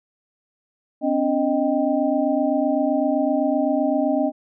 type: tone cluster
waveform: sine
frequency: 258.7 / 286.5 / 621 / 786 Hz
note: C4 / D4 / D#5 / G5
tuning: -19 / -43 / -3 / +4 cents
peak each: -23 / -22 / -22 / -28 dBFS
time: 1.01-4.32 s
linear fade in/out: 50 ms
effects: none